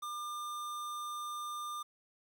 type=tone; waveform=square; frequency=1200 Hz; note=D6; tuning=37 cents sharp; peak=-39 dBFS; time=0.02-1.83 s; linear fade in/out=10 ms; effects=11-bit